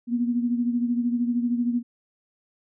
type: beating tone pair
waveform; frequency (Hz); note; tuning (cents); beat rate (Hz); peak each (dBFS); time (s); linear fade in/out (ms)
sine; 238.6 / 251.6; A#3 / B3; +41 / +32; 13; -22 / -29; 0.07-1.83; 50
effects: none